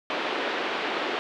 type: band-pass noise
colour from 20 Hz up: pink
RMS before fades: -29 dBFS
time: 0.1-1.19 s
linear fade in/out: 0 ms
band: 310 to 3500 Hz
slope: 24 dB/octave
effects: none